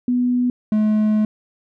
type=tone pair in turn; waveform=sine / triangle; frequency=246.9 / 213.9 Hz; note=B3 / A3; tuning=0 / -49 cents; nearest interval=major second; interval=249 cents; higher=first; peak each=-15 / -12 dBFS; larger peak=second; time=0.08-0.5 / 0.72-1.25 s; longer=second; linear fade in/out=2 ms; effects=none